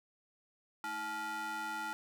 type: ring-modulated tone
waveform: square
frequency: 270 Hz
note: C#4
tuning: 45 cents flat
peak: -35 dBFS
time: 0.84-1.93 s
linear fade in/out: 0 ms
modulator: 1130 Hz
effects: none